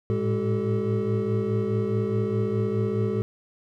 triangle tone cluster, 108.7 / 113.5 / 205.1 / 381.9 / 437.6 Hz, A2 / A#2 / G#3 / G4 / A4, -21 / -46 / -21 / -45 / -9 cents, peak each -27 dBFS, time 0.1-3.22 s, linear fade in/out 0 ms, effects none

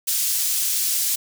pink high-pass noise, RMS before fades -22 dBFS, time 0.07-1.16 s, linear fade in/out 10 ms, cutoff 6200 Hz, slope 12 dB/octave, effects none

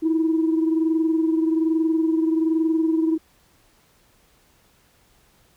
sine tone pair together, 320.5 / 341.7 Hz, E4 / F4, -49 / -38 cents, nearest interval minor second, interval 111 cents, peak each -17 / -25 dBFS, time 0.02-3.18 s, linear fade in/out 20 ms, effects tanh soft clip ceiling -12 dBFS + pink hiss -59 dBFS RMS until 5.56 s

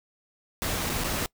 pink noise with dropouts, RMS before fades -29 dBFS, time 0.62-1.26 s, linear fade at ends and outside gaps 0 ms, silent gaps 0.895-0.899 / 1.037-1.043 s, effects noise-tail reverb RT60 0.1 s tail -23 dB re dry

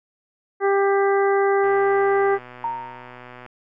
harmonic tone, 395.9 Hz, G4, 17 cents sharp, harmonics 1 / 2 / 3 / 4 / 5, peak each -17 / -23 / -27 / -29 / -31 dBFS, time 0.6-2.39 s, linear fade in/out 50 ms
click train, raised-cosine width 0.5 ms, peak -25 dBFS, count 227, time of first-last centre 1.64-3.463 s, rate 124 Hz
sine tone with exponential decay, 924 Hz, A#5, 16 cents flat, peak -20 dBFS, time 2.64-3.29 s, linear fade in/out 2 ms, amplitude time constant 140 ms
effects none

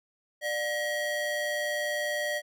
square ring-modulated tone, 655 Hz, E5, 11 cents flat, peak -26 dBFS, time 0.41-2.42 s, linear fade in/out 50 ms, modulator 1250 Hz, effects none

